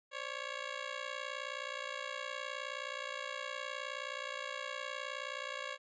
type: ring-modulated tone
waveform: 10% pulse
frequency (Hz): 554.4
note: C#5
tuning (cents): 0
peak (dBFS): -28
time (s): 0.11-5.78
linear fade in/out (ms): 50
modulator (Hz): 29.6
effects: resampled to 16000 Hz